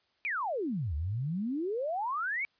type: exponential two-way sweep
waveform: sine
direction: down then up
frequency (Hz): 2500 to 70.4 to 2322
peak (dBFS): -30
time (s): 0.25-2.45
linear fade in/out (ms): 0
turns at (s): 0.95
effects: white hiss -72 dBFS RMS until 2.59 s + resampled to 11025 Hz